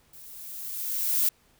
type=noise with level ramp; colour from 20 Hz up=violet; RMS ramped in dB=-48 to -22 dBFS; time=0.13-1.29 s; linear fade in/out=5 ms; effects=pink hiss -63 dBFS RMS until 1.59 s